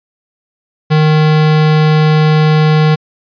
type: tone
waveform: square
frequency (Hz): 154.5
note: D#3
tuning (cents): -12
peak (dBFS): -7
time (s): 0.9-2.96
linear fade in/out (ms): 20
effects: resampled to 11025 Hz